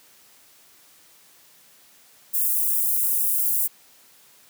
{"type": "high-pass noise", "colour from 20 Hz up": "white", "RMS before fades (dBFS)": -22, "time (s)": [2.33, 3.68], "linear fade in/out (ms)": 20, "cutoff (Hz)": 10000, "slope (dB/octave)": 24, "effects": ["white hiss -54 dBFS RMS until 4.49 s", "high-pass 100 Hz 12 dB/octave"]}